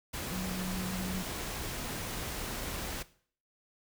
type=tone in noise; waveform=sine; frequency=185 Hz; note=F#3; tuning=in tune; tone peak=-34 dBFS; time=0.31-1.23 s; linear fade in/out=10 ms; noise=pink; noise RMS=-38 dBFS; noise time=0.13-3.03 s; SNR=+1 dB; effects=noise-tail reverb RT60 0.5 s tail -17 dB re dry